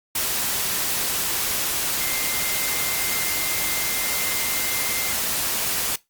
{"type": "tone in noise", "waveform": "sine", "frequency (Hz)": 2093, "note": "C7", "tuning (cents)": 0, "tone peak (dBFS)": -31, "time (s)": [2, 5.13], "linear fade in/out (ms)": 5, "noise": "white", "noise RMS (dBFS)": -24, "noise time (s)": [0.15, 5.96], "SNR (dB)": -10, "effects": ["noise-tail reverb RT60 0.2 s tail -21 dB re dry", "Opus 48 kbps"]}